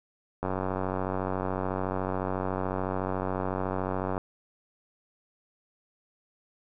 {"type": "click train", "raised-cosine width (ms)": 1, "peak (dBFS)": -16, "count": 353, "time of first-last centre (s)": [0.43, 4.179], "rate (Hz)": 93.9, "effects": []}